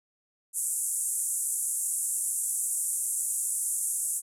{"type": "band-pass noise", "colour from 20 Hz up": "pink", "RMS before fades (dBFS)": -30, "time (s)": [0.53, 4.22], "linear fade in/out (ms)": 50, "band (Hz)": [7800, 11000], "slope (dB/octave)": 48, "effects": []}